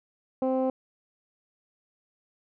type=tone with low-pass filter; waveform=15% pulse; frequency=260.7 Hz; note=C4; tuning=6 cents flat; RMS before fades=-26 dBFS; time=0.42-0.7 s; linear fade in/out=2 ms; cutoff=570 Hz; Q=1.4; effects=none